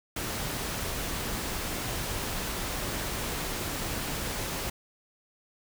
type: noise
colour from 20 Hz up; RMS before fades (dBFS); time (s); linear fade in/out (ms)
pink; -33; 0.16-4.7; 5
effects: none